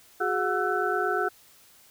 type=tone cluster; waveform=sine; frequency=365.1 / 413.5 / 727 / 1332 / 1503 Hz; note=F#4 / G#4 / F#5 / E6 / F#6; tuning=-23 / -8 / -31 / +18 / +27 cents; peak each=-30 dBFS; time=0.2-1.29 s; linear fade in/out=10 ms; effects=white hiss -56 dBFS RMS until 1.9 s